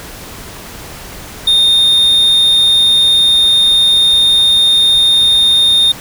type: tone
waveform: triangle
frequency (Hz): 3660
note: A#7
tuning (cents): -32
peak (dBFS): -5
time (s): 1.47-5.92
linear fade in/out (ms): 5
effects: pink hiss -30 dBFS RMS until 6 s